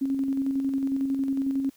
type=tone with tremolo; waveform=sine; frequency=271.2 Hz; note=C#4; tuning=38 cents flat; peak=-22 dBFS; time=0.01-1.7 s; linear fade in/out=10 ms; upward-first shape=square; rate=11 Hz; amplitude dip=35%; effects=white hiss -60 dBFS RMS until 1.76 s